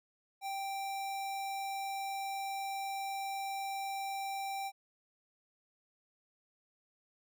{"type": "tone", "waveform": "square", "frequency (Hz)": 784, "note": "G5", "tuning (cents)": 0, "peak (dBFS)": -37, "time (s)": [0.41, 4.72], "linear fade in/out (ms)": 50, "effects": []}